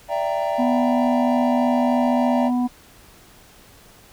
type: chord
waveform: triangle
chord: E half-diminished seventh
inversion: third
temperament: equal with one note detuned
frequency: 587.3 / 666.9 / 784 / 932.3 Hz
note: D5 / E5 / G5 / Bb5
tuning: 0 / +20 / 0 / 0 cents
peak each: -23 / -23 / -25 / -26 dBFS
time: 0.08-2.51 s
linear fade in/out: 50 ms
type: harmonic tone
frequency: 246.9 Hz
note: B3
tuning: in tune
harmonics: 1 / 3 / 4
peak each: -18 / -29 / -34 dBFS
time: 0.58-2.68 s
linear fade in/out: 20 ms
effects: pink hiss -49 dBFS RMS until 4.12 s